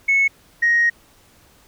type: tone pair in turn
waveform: sine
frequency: 2200 / 1875.8 Hz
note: C#7 / A#6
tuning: -14 / +10 cents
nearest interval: minor third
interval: 276 cents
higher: first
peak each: -12 dBFS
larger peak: neither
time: 0.08-0.28 / 0.62-0.9 s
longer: second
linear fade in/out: 10 ms
effects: tanh soft clip ceiling -9 dBFS + pink hiss -53 dBFS RMS until 1.67 s